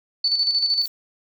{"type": "tone with tremolo", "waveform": "sine", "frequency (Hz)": 4490, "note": "C#8", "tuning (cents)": 21, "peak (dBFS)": -16, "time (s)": [0.24, 0.86], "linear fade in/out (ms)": 5, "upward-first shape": "square", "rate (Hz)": 13, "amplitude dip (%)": 50}
{"type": "noise with exponential growth", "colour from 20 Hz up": "violet", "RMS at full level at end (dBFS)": -31, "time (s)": [0.75, 0.88], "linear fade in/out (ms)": 5, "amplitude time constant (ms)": 28}
{"effects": []}